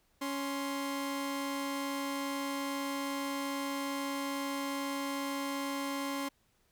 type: tone pair together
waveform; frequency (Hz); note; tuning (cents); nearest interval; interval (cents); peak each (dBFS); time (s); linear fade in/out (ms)
sawtooth; 278.1 / 1050; C#4 / C6; +6 / +6; octave + major seventh; 2300; -31 / -36; 0.21-6.29; 10
effects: pink hiss -72 dBFS RMS until 6.71 s